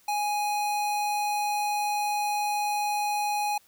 square tone, 830.6 Hz, G#5, in tune, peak -26 dBFS, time 0.08-3.58 s, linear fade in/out 5 ms, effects white hiss -61 dBFS RMS until 3.67 s

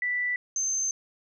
sine tone pair in turn, 1973 / 6264 Hz, B6 / G8, -2 / -2 cents, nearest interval octave + minor sixth, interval 2000 cents, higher second, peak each -25 dBFS, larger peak neither, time 0.02-0.36 / 0.56-0.91 s, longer second, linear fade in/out 2 ms, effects none

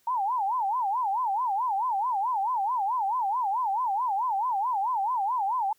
sine tone with vibrato, 891 Hz, A5, 22 cents sharp, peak -24 dBFS, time 0.07-5.73 s, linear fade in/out 5 ms, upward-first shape sine, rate 4.6 Hz, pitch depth 250 cents each way, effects white hiss -67 dBFS RMS until 5.78 s

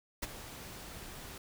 pink noise with ADSR envelope, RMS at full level -34 dBFS, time 0.22-1.38 s, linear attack 11 ms, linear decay 26 ms, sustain -13 dB, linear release 4 ms, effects none

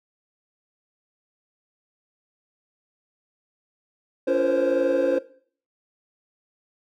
triangle tone cluster, 282.6 / 343.4 / 467.4 / 519 / 541 Hz, C#4 / F4 / A#4 / C5 / C#5, +34 / -29 / +5 / -14 / -42 cents, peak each -25 / -25 / -26 / -19 / -24 dBFS, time 4.27-5.19 s, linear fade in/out 10 ms, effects noise-tail reverb RT60 0.5 s tail -19 dB re dry + tanh soft clip ceiling -10 dBFS

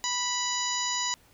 harmonic tone, 985 Hz, B5, 5 cents flat, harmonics 1 / 2 / 3 / 4 / 5 / 6 / 7, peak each -33 / -36 / -37 / -35 / -36 / -37 / -32 dBFS, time 0.04-1.14 s, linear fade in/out 0 ms, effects pink hiss -60 dBFS RMS until 1.33 s

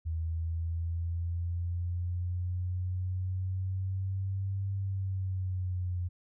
sine linear two-way sweep, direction up then down, 80.8 to 98 to 88.5 Hz, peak -30 dBFS, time 0.05-6.09 s, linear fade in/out 20 ms, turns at 4.73 s, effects none

